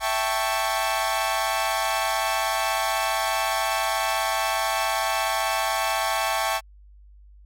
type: chord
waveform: sawtooth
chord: A dominant seventh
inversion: second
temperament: equal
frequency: 659.3 / 784 / 880 / 1108.7 Hz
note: E5 / G5 / A5 / C#6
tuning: 0 / 0 / 0 / 0 cents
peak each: -24 dBFS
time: 0-6.61 s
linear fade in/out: 50 ms
effects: added 50 Hz sine -46 dBFS peak until 7.45 s + MP3 64 kbps